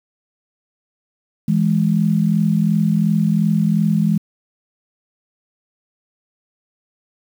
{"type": "tone pair together", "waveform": "sine", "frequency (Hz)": [164.81, 207.6], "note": ["E3", "G#3"], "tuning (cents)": [0, 0], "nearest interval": "major third", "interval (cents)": 400, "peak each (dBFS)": -16, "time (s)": [1.48, 4.18], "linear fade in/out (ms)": 5, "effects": ["7-bit"]}